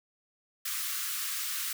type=high-pass noise; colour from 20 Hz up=white; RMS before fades=-34 dBFS; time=0.65-1.73 s; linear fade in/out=5 ms; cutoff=1100 Hz; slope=96 dB/octave; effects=none